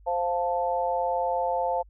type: chord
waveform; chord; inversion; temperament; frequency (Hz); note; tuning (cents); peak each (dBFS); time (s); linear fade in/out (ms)
sine; F major; second; equal; 523.3 / 698.5 / 880; C5 / F5 / A5; 0 / 0 / 0; -28; 0.06-1.83; 20
effects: added 50 Hz sine -50 dBFS peak until 1.89 s